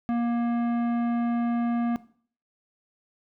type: tone with tanh clipping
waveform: sine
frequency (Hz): 236.3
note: A#3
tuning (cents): +24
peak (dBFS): -25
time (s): 0.09-1.96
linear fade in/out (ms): 0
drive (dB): 14
effects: noise-tail reverb RT60 0.5 s tail -17 dB re dry